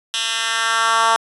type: tone with high-pass filter sweep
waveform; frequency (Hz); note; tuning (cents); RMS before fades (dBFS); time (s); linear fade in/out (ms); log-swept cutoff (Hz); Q
10% pulse; 226.7; A#3; -48; -18; 0.14-1.16; 0; 2900 to 930; 1.9
effects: resampled to 24000 Hz